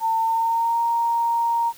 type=tone with pitch glide; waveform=sine; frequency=900 to 931.2 Hz; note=A5 to A#5; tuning=+39 to -2 cents; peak=-18 dBFS; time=0-1.73 s; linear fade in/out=50 ms; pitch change=+59 cents; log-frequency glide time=0.19-0.8 s; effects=white hiss -47 dBFS RMS until 1.77 s